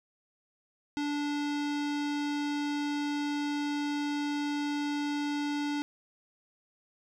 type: tone with low-pass filter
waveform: square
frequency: 291.3 Hz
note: D4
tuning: 14 cents flat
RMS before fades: -32 dBFS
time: 0.97-5.82 s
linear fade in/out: 0 ms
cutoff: 5100 Hz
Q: 1.2
effects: 10-bit